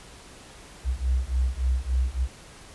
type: beating tone pair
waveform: sine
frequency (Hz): 62 / 65.5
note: B1 / C2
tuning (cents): +7 / +2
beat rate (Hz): 3.5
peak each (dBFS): -25 / -25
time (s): 0.84-2.28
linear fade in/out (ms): 50
effects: pink hiss -47 dBFS RMS until 2.74 s + resampled to 24000 Hz